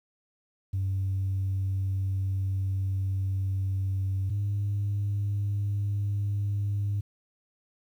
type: tone pair in turn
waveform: sine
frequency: 96.2 / 101.48 Hz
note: G2 / G#2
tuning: -32 / -40 cents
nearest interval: minor second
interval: 92 cents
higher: second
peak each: -24 dBFS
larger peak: neither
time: 0.73-4.3 / 4.3-7.01 s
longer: first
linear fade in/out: 10 ms
effects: tanh soft clip ceiling -23 dBFS + 10-bit